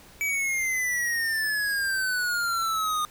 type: exponential sweep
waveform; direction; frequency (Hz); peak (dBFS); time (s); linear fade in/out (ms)
square; down; 2300 to 1222; -25; 0.21-3.05; 0
effects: pink hiss -51 dBFS RMS until 3.1 s